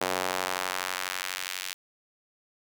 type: tone with high-pass filter sweep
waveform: sawtooth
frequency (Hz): 92.2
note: F#2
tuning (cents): -6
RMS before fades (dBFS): -32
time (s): 0.01-1.74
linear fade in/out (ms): 5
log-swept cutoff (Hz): 520 to 2700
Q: 0.89
effects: none